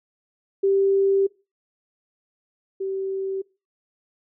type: tone pair in turn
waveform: sine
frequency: 391.7 / 385.9 Hz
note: G4 / G4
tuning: -1 / -27 cents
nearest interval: unison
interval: 26 cents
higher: first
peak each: -16 / -24 dBFS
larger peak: first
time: 0.63-1.27 / 2.8-3.42 s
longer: first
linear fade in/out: 10 ms
effects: noise-tail reverb RT60 0.3 s tail -23 dB re dry